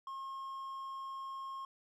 triangle tone, 1076 Hz, C6, 48 cents sharp, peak -39 dBFS, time 0.07-1.65 s, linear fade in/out 2 ms, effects none

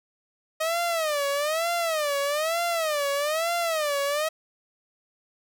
sawtooth tone with vibrato, 622.3 Hz, D#5, in tune, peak -20 dBFS, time 0.6-4.29 s, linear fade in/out 10 ms, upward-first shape sine, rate 1.1 Hz, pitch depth 180 cents each way, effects none

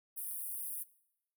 pink high-pass noise, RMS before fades -41 dBFS, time 0.16-0.84 s, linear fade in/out 20 ms, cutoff 9200 Hz, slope 96 dB/octave, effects noise-tail reverb RT60 0.8 s tail -20 dB re dry

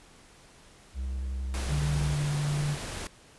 triangle tone with vibrato, 65.3 Hz, C2, 3 cents flat, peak -28 dBFS, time 0.94-2.17 s, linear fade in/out 50 ms, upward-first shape sine, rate 11 Hz, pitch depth 28 cents each way
pink noise, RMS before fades -37 dBFS, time 1.54-3.07 s, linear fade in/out 0 ms
sine tone with pitch glide, 146.83 to 145.82 Hz, D3 to D3, 0 to -12 cents, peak -26 dBFS, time 1.68-2.77 s, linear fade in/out 50 ms, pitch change -12 cents, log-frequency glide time 1.96-2.25 s
effects pink hiss -55 dBFS RMS until 3.38 s + resampled to 24000 Hz

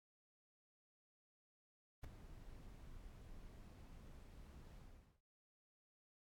brown noise with ADSR envelope, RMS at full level -42 dBFS, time 2.03-5.21 s, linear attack 13 ms, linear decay 7 ms, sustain -15 dB, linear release 440 ms, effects noise-tail reverb RT60 0.2 s tail -18 dB re dry + AAC 64 kbps

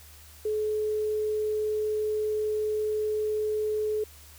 sine tone, 427.4 Hz, G#4, 50 cents sharp, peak -25 dBFS, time 0.45-4.04 s, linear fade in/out 5 ms, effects added 75 Hz sine -51 dBFS peak until 4.38 s + white hiss -52 dBFS RMS until 4.38 s

